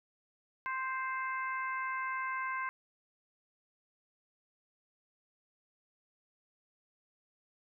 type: harmonic tone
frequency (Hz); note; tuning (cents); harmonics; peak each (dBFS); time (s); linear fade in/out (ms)
523.3; C5; 0; 2 / 3 / 4 / 5; -36 / -39 / -41 / -51; 0.66-2.69; 0
effects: none